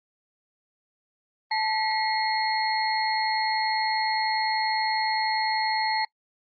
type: tone cluster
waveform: sine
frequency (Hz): 875 / 1934 / 2141 / 4295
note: A5 / B6 / C7 / C8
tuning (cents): -10 / -37 / +39 / +44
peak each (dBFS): -25 / -32 / -32 / -30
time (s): 1.51-6.05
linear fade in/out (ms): 5
effects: noise-tail reverb RT60 0.1 s tail -24 dB re dry + Opus 24 kbps